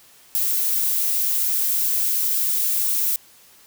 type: noise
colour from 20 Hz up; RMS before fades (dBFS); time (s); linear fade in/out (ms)
violet; -21; 0.35-3.16; 0
effects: white hiss -51 dBFS RMS until 3.66 s